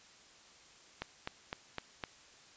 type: click train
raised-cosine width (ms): 0.3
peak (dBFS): -21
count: 5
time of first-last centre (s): 1.02-2.038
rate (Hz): 3.93
effects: white hiss -59 dBFS RMS until 2.56 s + resampled to 16000 Hz